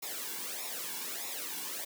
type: noise with flanger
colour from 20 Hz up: white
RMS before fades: -39 dBFS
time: 0.02-1.85 s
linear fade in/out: 10 ms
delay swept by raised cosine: 0.64 to 1.62 ms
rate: 1.6 Hz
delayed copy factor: -0.75
effects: high-pass 200 Hz 12 dB/octave